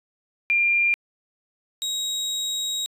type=tone pair in turn; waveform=sine / 30% pulse; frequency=2393 / 3800 Hz; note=D7 / A#7; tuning=+32 / +33 cents; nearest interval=minor sixth; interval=801 cents; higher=second; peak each=-17 / -22 dBFS; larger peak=first; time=0.5-0.94 / 1.82-2.86 s; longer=second; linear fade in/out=0 ms; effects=resampled to 32000 Hz